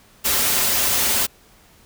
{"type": "noise with comb filter", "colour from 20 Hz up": "white", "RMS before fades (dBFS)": -19, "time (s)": [0.24, 1.27], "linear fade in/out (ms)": 20, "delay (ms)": 6.3, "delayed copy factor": -0.55, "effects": ["pink hiss -52 dBFS RMS until 1.85 s"]}